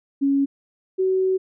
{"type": "tone pair in turn", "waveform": "sine", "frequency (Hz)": [277.2, 376.6], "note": ["C#4", "F#4"], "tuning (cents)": [0, 31], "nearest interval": "perfect fourth", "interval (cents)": 531, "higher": "second", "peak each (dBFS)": [-16, -17], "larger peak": "first", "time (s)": [[0.21, 0.46], [0.98, 1.38]], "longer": "second", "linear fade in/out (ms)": 20, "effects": []}